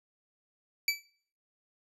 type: tone with exponential decay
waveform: 25% pulse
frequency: 2311 Hz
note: D7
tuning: 28 cents flat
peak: -18 dBFS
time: 0.88-1.03 s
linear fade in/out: 2 ms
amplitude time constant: 32 ms
effects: noise-tail reverb RT60 0.5 s tail -20 dB re dry + resampled to 32000 Hz